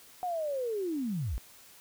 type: linear sweep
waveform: sine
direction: down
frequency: 740 to 41.13 Hz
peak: -30 dBFS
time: 0.23-1.38 s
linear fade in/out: 0 ms
effects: white hiss -55 dBFS RMS until 1.8 s